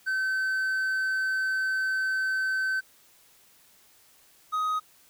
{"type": "tone pair in turn", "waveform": "triangle", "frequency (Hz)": [1535, 1255.3], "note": ["G6", "D#6"], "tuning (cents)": [-37, 15], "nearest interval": "minor third", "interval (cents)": 348, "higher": "first", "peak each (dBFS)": -23, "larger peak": "neither", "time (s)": [[0.06, 2.81], [4.52, 4.8]], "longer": "first", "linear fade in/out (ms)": 20, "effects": ["white hiss -59 dBFS RMS until 5.09 s"]}